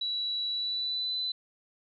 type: tone with pitch glide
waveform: sine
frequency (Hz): 3924 to 4009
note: B7 to B7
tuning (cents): -12 to +25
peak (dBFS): -29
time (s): 0.01-1.32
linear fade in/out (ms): 5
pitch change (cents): +37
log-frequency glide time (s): 0.48-1.15
effects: none